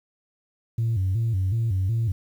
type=tone with vibrato; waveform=sine; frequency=103.83 Hz; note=G#2; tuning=in tune; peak=-19 dBFS; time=0.78-2.12 s; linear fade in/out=5 ms; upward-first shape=square; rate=2.7 Hz; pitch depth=170 cents each way; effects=tanh soft clip ceiling -18 dBFS + 9-bit